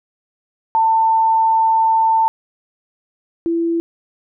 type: tone pair in turn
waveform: sine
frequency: 894 / 334.9 Hz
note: A5 / E4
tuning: +27 / +27 cents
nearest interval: octave + perfect fourth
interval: 1700 cents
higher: first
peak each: -11 / -15 dBFS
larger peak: first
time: 0.75-2.28 / 3.46-3.8 s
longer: first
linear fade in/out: 0 ms
effects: none